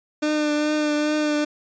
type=tone with vibrato; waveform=30% pulse; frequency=300.7 Hz; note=D4; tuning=41 cents sharp; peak=-17 dBFS; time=0.22-1.45 s; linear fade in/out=10 ms; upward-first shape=triangle; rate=2.4 Hz; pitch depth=24 cents each way; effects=resampled to 16000 Hz